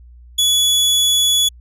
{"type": "tone", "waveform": "sawtooth", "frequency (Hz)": 3400, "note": "G#7", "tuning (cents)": 40, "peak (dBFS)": -9, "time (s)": [0.38, 1.49], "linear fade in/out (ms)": 10, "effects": ["added 60 Hz sine -39 dBFS peak until 1.6 s", "resampled to 32000 Hz"]}